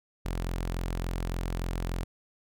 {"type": "tone", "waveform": "sawtooth", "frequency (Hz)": 43.49, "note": "F1", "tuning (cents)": -6, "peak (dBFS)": -26, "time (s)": [0.25, 2.04], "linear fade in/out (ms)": 10, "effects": []}